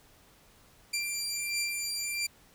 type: beating tone pair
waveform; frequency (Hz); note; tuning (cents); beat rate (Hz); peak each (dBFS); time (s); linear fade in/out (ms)
15% pulse; 2366 / 2367.5; D7 / D7; +12 / +13; 1.5; -26 / -29; 0.93-2.27; 10
effects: pink hiss -60 dBFS RMS until 2.54 s